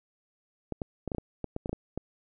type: clicks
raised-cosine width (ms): 2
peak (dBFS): -19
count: 12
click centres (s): 0.723 / 0.818 / 1.077 / 1.118 / 1.148 / 1.183 / 1.443 / 1.564 / 1.659 / 1.694 / 1.73 / 1.976
effects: none